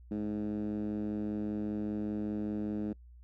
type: tone with band-pass filter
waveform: 10% pulse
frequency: 105.1 Hz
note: G#2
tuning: 21 cents sharp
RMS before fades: -35 dBFS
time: 0.11-2.93 s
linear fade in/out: 5 ms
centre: 250 Hz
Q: 3.6
effects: noise-tail reverb RT60 0.1 s tail -26 dB re dry + added 60 Hz sine -51 dBFS peak until 3.23 s